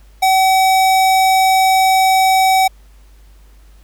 square tone, 760 Hz, F#5, 46 cents sharp, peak -10 dBFS, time 0.22-2.68 s, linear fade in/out 10 ms, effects added 50 Hz sine -41 dBFS peak until 3.83 s + pink hiss -54 dBFS RMS until 3.83 s

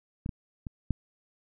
clicks, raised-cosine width 5 ms, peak -21 / -21 / -24 / -14 dBFS, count 4, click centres 0.261 / 0.292 / 0.668 / 0.907 s, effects none

